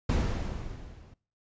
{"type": "noise with level ramp", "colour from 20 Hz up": "brown", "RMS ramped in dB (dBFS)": [-23, -53], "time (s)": [0.09, 1.14], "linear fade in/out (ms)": 5, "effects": ["noise-tail reverb RT60 0.4 s tail -22 dB re dry", "resampled to 16000 Hz"]}